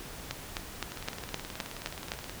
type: two click trains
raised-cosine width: 0.2 ms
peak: -14 / -22 dBFS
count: 8 / 27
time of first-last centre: 0.31-2.119 / 0.92-2.296 s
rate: 3.87 / 18.9 Hz
effects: pink hiss -44 dBFS RMS until 2.4 s